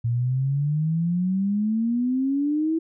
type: exponential sweep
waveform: sine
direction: up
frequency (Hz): 115.4 to 328.8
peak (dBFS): -20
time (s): 0.04-2.79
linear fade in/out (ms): 10
effects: none